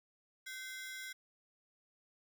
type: ring-modulated tone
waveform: sawtooth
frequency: 1806 Hz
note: A6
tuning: 45 cents sharp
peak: -37 dBFS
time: 0.46-1.13 s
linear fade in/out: 10 ms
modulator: 271 Hz
effects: none